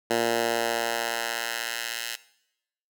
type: tone with high-pass filter sweep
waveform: 10% pulse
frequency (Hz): 116.54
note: A#2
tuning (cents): 0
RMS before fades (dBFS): -28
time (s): 0.1-2.16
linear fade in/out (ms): 5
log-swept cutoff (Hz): 330 to 2500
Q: 0.85
effects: noise-tail reverb RT60 0.8 s tail -18 dB re dry